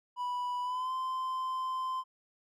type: tone with pitch glide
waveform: triangle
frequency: 985 to 1035.2 Hz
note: B5 to C6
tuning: -5 to -19 cents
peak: -30 dBFS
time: 0.16-2.04 s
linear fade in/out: 50 ms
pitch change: +86 cents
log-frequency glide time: 0.62-0.92 s
effects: none